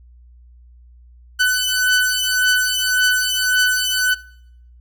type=beating tone pair; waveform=sawtooth; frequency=1500 / 1501.8 Hz; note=F#6 / F#6; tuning=+23 / +25 cents; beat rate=1.8 Hz; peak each=-14 dBFS; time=1.39-4.15 s; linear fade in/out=20 ms; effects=noise-tail reverb RT60 0.7 s tail -22 dB re dry + added 60 Hz sine -43 dBFS peak until 4.8 s